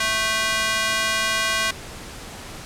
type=tone with high-pass filter; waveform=square; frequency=220 Hz; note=A3; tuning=in tune; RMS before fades=-22 dBFS; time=0-1.71 s; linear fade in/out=5 ms; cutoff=1500 Hz; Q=0.94; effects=pink hiss -37 dBFS RMS until 2.65 s + low-pass 10000 Hz 12 dB/octave